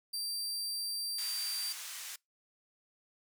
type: tone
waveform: sawtooth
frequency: 4699 Hz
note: D8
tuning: in tune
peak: -32 dBFS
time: 0.13-1.73 s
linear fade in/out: 10 ms
type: band-pass noise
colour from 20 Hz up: white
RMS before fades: -44 dBFS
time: 1.18-2.16 s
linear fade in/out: 5 ms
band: 1300 to 11000 Hz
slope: 12 dB/octave
effects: noise-tail reverb RT60 0.2 s tail -26 dB re dry